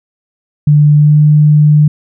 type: tone with pitch glide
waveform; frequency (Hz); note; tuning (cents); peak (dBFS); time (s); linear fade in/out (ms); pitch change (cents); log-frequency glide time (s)
sine; 148.3 to 150.11; D3 to D3; +17 to +38; -3; 0.67-1.88; 5; +21; 0.95-1.18
effects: none